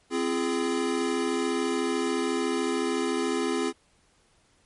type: chord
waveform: square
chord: F minor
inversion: second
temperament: equal with one note detuned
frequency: 261.6 / 341.4 / 415.3 Hz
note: C4 / F4 / Ab4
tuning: 0 / -39 / 0 cents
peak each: -30 dBFS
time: 0.1-3.73 s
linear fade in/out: 50 ms
effects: pink hiss -64 dBFS RMS until 4.65 s + MP3 48 kbps